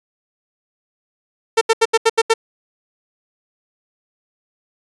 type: tone bursts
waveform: sawtooth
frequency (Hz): 451.6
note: A4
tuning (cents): +45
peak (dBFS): -6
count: 7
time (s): 1.57-2.339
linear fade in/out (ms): 10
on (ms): 43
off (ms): 78
effects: resampled to 22050 Hz